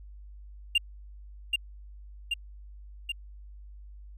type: tone with echo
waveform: triangle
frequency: 2794 Hz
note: F7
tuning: in tune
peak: -18 dBFS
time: 0.75-0.78 s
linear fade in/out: 5 ms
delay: 780 ms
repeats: 3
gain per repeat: -3 dB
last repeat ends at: 3.12 s
effects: added 50 Hz sine -44 dBFS peak until 4.17 s + resampled to 32000 Hz